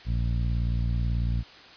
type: tone with low-pass filter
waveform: 15% pulse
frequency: 58.27 Hz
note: A#1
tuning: in tune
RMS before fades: -26 dBFS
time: 0.05-1.44 s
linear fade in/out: 50 ms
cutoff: 120 Hz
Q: 0.66
effects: white hiss -48 dBFS RMS until 1.76 s + resampled to 11025 Hz